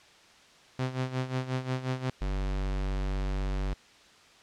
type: tone with tremolo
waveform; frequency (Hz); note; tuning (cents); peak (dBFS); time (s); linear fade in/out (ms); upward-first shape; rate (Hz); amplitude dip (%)
sawtooth; 129.1; C3; -23; -23; 0.79-2.1; 2; sine; 5.6; 75
type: tone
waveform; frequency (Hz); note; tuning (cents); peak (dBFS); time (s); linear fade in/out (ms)
square; 48.06; G1; -34; -29; 2.21-3.74; 10
effects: white hiss -56 dBFS RMS until 4.42 s + low-pass 5000 Hz 12 dB/octave